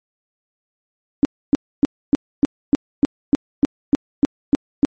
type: tone bursts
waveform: sine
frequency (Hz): 284.7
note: C#4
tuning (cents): +46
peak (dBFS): -8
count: 13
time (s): 1.23-4.85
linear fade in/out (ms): 0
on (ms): 20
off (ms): 280
effects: MP3 32 kbps